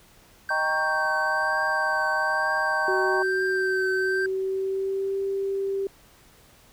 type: tone with vibrato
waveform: triangle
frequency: 1560 Hz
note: G6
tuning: 9 cents flat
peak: -23 dBFS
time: 0.49-4.26 s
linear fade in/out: 2 ms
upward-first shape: triangle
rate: 1.1 Hz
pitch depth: 27 cents each way
type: chord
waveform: sine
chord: Eb dominant seventh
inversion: none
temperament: equal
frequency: 622.3 / 784 / 932.3 / 1108.7 Hz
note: Eb5 / G5 / Bb5 / Db6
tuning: 0 / 0 / 0 / 0 cents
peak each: -30 dBFS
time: 0.5-3.23 s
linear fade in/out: 10 ms
type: tone with pitch glide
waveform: sine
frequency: 376.2 to 391.7 Hz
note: F#4 to G4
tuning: +29 to -1 cents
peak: -24 dBFS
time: 2.88-5.87 s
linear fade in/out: 2 ms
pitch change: +70 cents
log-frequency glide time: 3.98-5.21 s
effects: pink hiss -55 dBFS RMS until 6.72 s